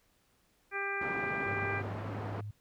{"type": "harmonic tone", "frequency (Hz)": 397, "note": "G4", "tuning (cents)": 22, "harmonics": [1, 2, 3, 4, 5, 6], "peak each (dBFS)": [-40, -42, -41, -37, -41, -39], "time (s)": [0.71, 1.83], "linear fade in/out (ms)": 50}
{"type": "band-pass noise", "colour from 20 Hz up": "pink", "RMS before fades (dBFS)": -41, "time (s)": [1.01, 2.41], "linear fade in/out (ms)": 5, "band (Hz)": [150, 1200], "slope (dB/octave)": 12}
{"type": "tone with pitch glide", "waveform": "sine", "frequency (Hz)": [101.2, 104.35], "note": ["G#2", "G#2"], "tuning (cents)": [-44, 9], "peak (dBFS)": -38, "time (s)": [1.46, 2.51], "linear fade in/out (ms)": 5, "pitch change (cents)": 53, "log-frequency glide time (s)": [1.74, 2.18]}
{"effects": ["pink hiss -71 dBFS RMS until 2.6 s"]}